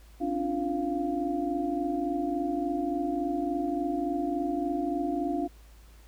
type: tone cluster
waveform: sine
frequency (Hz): 269.5 / 293 / 347 / 696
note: C#4 / D4 / F4 / F5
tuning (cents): -49 / -4 / -11 / -6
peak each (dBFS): -35 / -30 / -33 / -33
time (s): 0.2-5.48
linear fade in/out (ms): 20
effects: added 54 Hz sine -50 dBFS peak until 6.07 s + pink hiss -60 dBFS RMS until 6.07 s